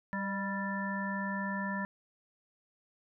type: harmonic tone with a mistuned harmonic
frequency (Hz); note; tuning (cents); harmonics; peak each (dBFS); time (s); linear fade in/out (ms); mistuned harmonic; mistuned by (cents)
196; G3; 0; 1 / 3 / 5 / 7 / 9; -35 / -44 / -39 / -47 / -38; 0.13-1.85; 0; 3; +41
effects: none